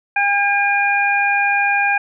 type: harmonic tone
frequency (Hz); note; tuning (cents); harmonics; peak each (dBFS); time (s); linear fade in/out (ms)
807; G#5; -50; 1 / 2 / 3; -18 / -18 / -18; 0.16-1.98; 5
effects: none